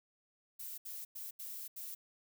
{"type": "noise bursts at uneven times", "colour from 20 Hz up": "violet", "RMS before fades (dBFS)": -45, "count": 5, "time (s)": [[0.59, 0.78], [0.85, 1.05], [1.15, 1.31], [1.39, 1.68], [1.76, 1.95]], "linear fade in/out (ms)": 10, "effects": []}